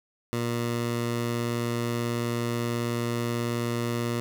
15% pulse tone, 118.5 Hz, A#2, 29 cents sharp, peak -20 dBFS, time 0.33-4.2 s, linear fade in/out 0 ms, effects none

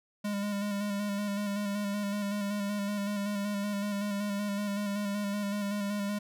square tone with vibrato, 203.5 Hz, G#3, 35 cents flat, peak -31 dBFS, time 0.24-6.19 s, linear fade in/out 10 ms, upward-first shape square, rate 5.3 Hz, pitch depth 25 cents each way, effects none

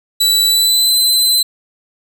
sawtooth tone with pitch glide, 3951 to 4046 Hz, B7 to B7, 0 to +41 cents, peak -7 dBFS, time 0.2-1.43 s, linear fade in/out 10 ms, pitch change +41 cents, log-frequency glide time 0.47-0.93 s, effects none

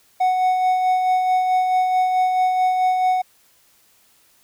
triangle tone with tremolo, 740 Hz, F#5, in tune, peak -12 dBFS, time 0.2-3.22 s, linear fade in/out 10 ms, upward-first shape sine, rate 4.6 Hz, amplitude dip 35%, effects white hiss -57 dBFS RMS until 4.43 s

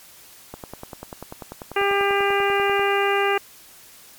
click train, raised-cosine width 1 ms, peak -19 dBFS, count 24, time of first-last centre 0.54-2.795 s, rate 10.2 Hz
harmonic tone, 399.4 Hz, G4, 32 cents sharp, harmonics 1 / 2 / 3 / 4 / 5 / 6 / 7, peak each -21 / -24 / -26 / -27 / -28 / -29 / -29 dBFS, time 1.76-3.38 s, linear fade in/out 5 ms
effects white hiss -47 dBFS RMS until 4.18 s + MP3 96 kbps

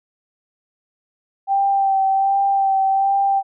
sine tone with vibrato, 782 Hz, G5, 4 cents flat, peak -14 dBFS, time 1.47-3.43 s, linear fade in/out 50 ms, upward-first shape sine, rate 1.3 Hz, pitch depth 21 cents each way, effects none

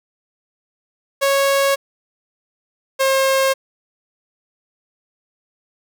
sawtooth tone pair in turn, 552 / 535.7 Hz, C#5 / C5, -7 / +41 cents, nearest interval minor second, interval 52 cents, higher first, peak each -10 dBFS, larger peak neither, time 1.21-1.76 / 2.99-3.54 s, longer neither, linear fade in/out 20 ms, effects none

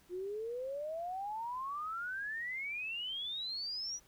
sine exponential sweep, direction up, 349.2 to 5920 Hz, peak -37 dBFS, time 0.09-4 s, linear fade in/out 50 ms, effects pink hiss -66 dBFS RMS until 4.07 s

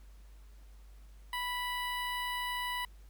15% pulse tone with notch filter, 986 Hz, B5, 3 cents flat, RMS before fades -36 dBFS, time 1.33-2.85 s, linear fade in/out 2 ms, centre 6600 Hz, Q 0.59, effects added 50 Hz sine -51 dBFS peak until 3.09 s + pink hiss -67 dBFS RMS until 3.09 s

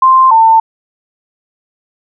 sine tone pair in turn, 1046.5 / 896.9 Hz, C6 / A5, 0 / +33 cents, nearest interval minor third, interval 267 cents, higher first, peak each -3 dBFS, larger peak neither, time 0.02-0.31 / 0.31-0.6 s, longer neither, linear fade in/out 5 ms, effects none

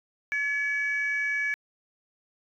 sine tone pair together, 1704.3 / 2275 Hz, G#6 / C#7, +44 / +44 cents, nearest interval perfect fourth, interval 500 cents, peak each -27 dBFS, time 0.32-1.54 s, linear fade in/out 0 ms, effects tanh soft clip ceiling -19 dBFS

